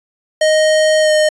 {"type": "tone with pitch glide", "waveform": "square", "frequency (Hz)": [622.3, 614.4], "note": ["D#5", "D#5"], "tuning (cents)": [0, -22], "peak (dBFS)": -10, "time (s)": [0.41, 1.29], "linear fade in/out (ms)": 5, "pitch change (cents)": -22, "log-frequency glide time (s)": [1.01, 1.11], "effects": ["resampled to 22050 Hz"]}